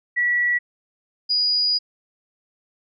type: tone pair in turn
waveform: sine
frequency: 1941 / 4903 Hz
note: B6 / D#8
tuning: -31 / -26 cents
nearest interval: octave + major third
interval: 1605 cents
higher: second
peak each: -17 dBFS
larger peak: neither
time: 0.16-0.59 / 1.29-1.79 s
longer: second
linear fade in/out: 20 ms
effects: none